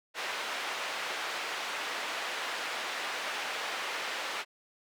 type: band-pass noise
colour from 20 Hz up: white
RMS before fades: -36 dBFS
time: 0.14-4.45 s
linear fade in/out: 50 ms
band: 510 to 2700 Hz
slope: 12 dB/octave
effects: none